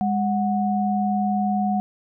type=tone pair together; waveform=sine; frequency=204.2 / 735.7 Hz; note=G#3 / F#5; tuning=-29 / -10 cents; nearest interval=octave + minor seventh; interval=2219 cents; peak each=-21 / -23 dBFS; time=0.01-1.8 s; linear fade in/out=0 ms; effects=none